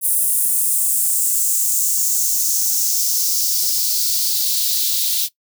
blue noise with high-pass filter sweep, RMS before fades -18 dBFS, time 0.01-5.29 s, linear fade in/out 50 ms, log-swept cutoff 10000 to 3700 Hz, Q 2.8, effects noise-tail reverb RT60 0.1 s tail -18 dB re dry

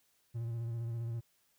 triangle tone with vibrato, 116.2 Hz, A#2, 5 cents flat, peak -33 dBFS, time 0.34-1.21 s, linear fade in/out 20 ms, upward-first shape square, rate 15 Hz, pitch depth 28 cents each way, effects white hiss -73 dBFS RMS until 1.58 s

